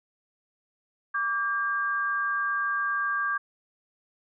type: tone pair together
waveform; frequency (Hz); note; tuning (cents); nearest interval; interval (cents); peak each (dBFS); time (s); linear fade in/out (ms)
sine; 1161 / 1606.2; D6 / G6; -20 / +42; tritone; 562; -28 / -27; 1.14-3.38; 10
effects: none